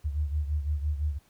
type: beating tone pair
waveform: sine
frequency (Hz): 73.42 / 79.32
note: D2 / D#2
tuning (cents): 0 / +34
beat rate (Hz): 5.9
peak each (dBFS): -27 / -33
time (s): 0.04-1.19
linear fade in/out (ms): 20
effects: pink hiss -64 dBFS RMS until 1.29 s